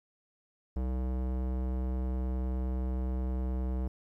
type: tone with low-pass filter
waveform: square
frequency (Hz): 63.6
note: C2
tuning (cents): -48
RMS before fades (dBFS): -32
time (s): 0.76-3.88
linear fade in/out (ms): 5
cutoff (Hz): 680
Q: 0.69
effects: 11-bit